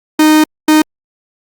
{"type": "tone bursts at uneven times", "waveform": "45% pulse", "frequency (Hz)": 308.8, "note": "D#4", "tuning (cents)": -13, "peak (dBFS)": -5, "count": 2, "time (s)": [[0.19, 0.44], [0.68, 0.82]], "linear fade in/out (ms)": 5, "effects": ["Opus 48 kbps"]}